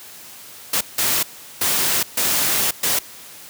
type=noise bursts at uneven times; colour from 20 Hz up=white; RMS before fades=-19 dBFS; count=5; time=0.73-0.81 / 0.98-1.23 / 1.61-2.03 / 2.17-2.71 / 2.83-2.99 s; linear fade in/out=5 ms; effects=white hiss -40 dBFS RMS until 3.49 s + high-pass 80 Hz 12 dB/octave